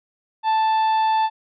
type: harmonic tone with a mistuned harmonic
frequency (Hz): 880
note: A5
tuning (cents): 0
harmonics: 1 / 2 / 3 / 4 / 5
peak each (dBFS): -16 / -34 / -36 / -36 / -41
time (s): 0.43-1.3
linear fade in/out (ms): 50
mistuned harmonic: 5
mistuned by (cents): +33
effects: none